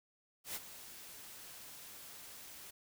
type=noise with ADSR envelope; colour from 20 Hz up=white; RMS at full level=-40 dBFS; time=0.44-2.71 s; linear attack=110 ms; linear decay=38 ms; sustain=-12 dB; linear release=11 ms; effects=none